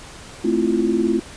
sine chord, F major seventh, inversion first, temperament equal, 220 / 261.6 / 329.6 / 349.2 Hz, A3 / C4 / E4 / F4, 0 / 0 / 0 / 0 cents, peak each -22 / -24 / -21 / -20 dBFS, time 0.44-1.2 s, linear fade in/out 10 ms, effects pink hiss -39 dBFS RMS until 1.36 s + resampled to 22050 Hz

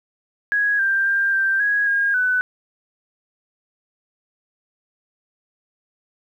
sine tone with pitch steps, 1660 / 1582 / 1592 / 1573 / 1658 / 1625 / 1499 Hz, G#6 / G6 / G6 / G6 / G#6 / G#6 / F#6, -1 / +15 / +26 / +6 / -3 / -38 / +22 cents, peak -16 dBFS, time 0.52-2.41 s, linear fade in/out 0 ms, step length 270 ms, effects 9-bit

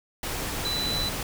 sine tone in noise, 3984 Hz, B7, 14 cents sharp, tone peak -27 dBFS, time 0.65-1.09 s, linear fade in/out 2 ms, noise pink, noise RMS -31 dBFS, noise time 0.23-1.23 s, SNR +1 dB, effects none

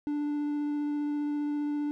triangle tone with vibrato, 293.7 Hz, D4, in tune, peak -26 dBFS, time 0.07-1.91 s, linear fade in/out 0 ms, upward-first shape sine, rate 15 Hz, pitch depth 8 cents each way, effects none

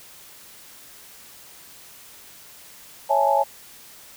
sine chord, A major seventh, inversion first, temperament equal, 554.4 / 659.3 / 830.6 / 880 Hz, C#5 / E5 / G#5 / A5, 0 / 0 / 0 / 0 cents, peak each -22 / -25 / -20 / -22 dBFS, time 3.09-3.44 s, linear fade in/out 20 ms, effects white hiss -46 dBFS RMS until 4.16 s

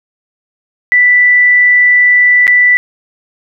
sine tone with dropouts, 1975.5 Hz, B6, in tune, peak -4 dBFS, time 0.92-2.77 s, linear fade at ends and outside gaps 0 ms, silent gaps 2.469-2.478 s, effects none

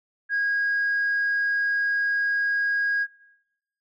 sine tone, 1640 Hz, G#6, 22 cents flat, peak -20 dBFS, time 0.29-3.07 s, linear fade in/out 50 ms, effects noise-tail reverb RT60 0.9 s tail -20 dB re dry + tanh soft clip ceiling -18 dBFS

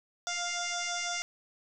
sine tone with frequency modulation, 2106 Hz, C7, 11 cents sharp, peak -31 dBFS, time 0.27-1.22 s, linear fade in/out 0 ms, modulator 701 Hz, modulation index 6.6, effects none

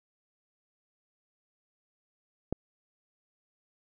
click, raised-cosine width 2 ms, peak -16 dBFS, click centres 2.526 s, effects none

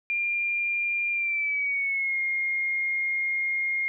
sine tone with pitch glide, 2396 to 2135 Hz, D7 to C7, +34 to +34 cents, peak -24 dBFS, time 0.1-3.88 s, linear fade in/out 0 ms, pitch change -200 cents, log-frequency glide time 1.12-2.19 s, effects none

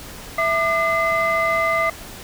sine tone cluster, 659 / 1201 / 2052 Hz, E5 / D6 / C7, -1 / +38 / -34 cents, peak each -20 dBFS, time 0.38-1.9 s, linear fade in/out 5 ms, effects tanh soft clip ceiling -11 dBFS + pink hiss -37 dBFS RMS until 2.23 s

